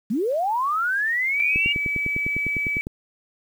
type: linear sweep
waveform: sine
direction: up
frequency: 188 to 2866 Hz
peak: -20 dBFS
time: 0.1-1.73 s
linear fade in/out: 10 ms
type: tone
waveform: sine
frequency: 2291 Hz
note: D7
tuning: 44 cents flat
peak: -22 dBFS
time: 1.4-2.81 s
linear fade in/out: 0 ms
type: click train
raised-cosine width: 3 ms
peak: -17 dBFS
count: 14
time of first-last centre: 1.56-2.869 s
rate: 9.93 Hz
effects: 8-bit